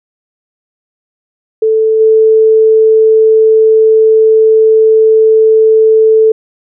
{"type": "tone with level steps", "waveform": "sine", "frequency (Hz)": 440, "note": "A4", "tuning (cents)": 0, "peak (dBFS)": [-6, -3], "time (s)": [1.62, 6.32], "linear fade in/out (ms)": 5, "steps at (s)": 1.99, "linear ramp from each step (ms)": 20, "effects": []}